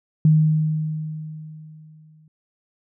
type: tone with exponential decay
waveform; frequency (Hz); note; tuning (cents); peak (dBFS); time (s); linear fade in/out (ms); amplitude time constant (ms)
sine; 155.56; D#3; 0; -10; 0.25-2.28; 2; 440
effects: none